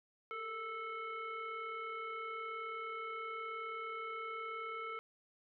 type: tone with frequency modulation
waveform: sine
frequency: 1318.5 Hz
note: E6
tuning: in tune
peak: -40 dBFS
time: 0.31-4.99 s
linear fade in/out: 0 ms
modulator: 866 Hz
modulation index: 0.99
effects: none